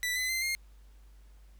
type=tone with pitch steps; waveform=sawtooth; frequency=1975.5 / 2024 / 2074 / 2125 Hz; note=B6 / B6 / C7 / C7; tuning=0 / +42 / -16 / +26 cents; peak=-26 dBFS; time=0.03-0.55 s; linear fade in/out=0 ms; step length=130 ms; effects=added 50 Hz sine -52 dBFS peak until 1.59 s + pink hiss -68 dBFS RMS until 1.59 s